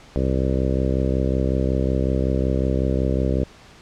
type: harmonic tone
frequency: 65.41 Hz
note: C2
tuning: in tune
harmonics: 1 / 2 / 3 / 4 / 5 / 6 / 7 / 8 / 9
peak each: -22 / -25 / -27 / -28 / -29 / -30 / -30 / -31 / -32 dBFS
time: 0.16-3.44 s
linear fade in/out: 0 ms
effects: pink hiss -47 dBFS RMS until 3.81 s + low-pass 6000 Hz 12 dB/octave